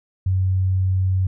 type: tone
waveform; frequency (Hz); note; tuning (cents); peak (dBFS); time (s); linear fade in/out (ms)
sine; 93.8; F#2; +24; -16; 0.26-1.27; 5
effects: none